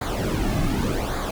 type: noise with flanger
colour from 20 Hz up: brown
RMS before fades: -24 dBFS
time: 0.01-1.31 s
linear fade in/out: 5 ms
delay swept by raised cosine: 0.35 to 2.15 ms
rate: 0.86 Hz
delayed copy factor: -0.7
effects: none